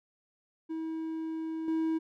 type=tone with level steps; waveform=triangle; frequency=321.5 Hz; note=E4; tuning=43 cents flat; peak=-31 / -25 dBFS; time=0.69-1.99 s; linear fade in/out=20 ms; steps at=1.68 s; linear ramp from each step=2 ms; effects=none